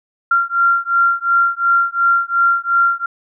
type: beating tone pair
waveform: sine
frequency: 1379 / 1381.8 Hz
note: F6 / F6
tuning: -22 / -19 cents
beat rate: 2.8 Hz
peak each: -15 dBFS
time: 0.31-3.06 s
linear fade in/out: 5 ms
effects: none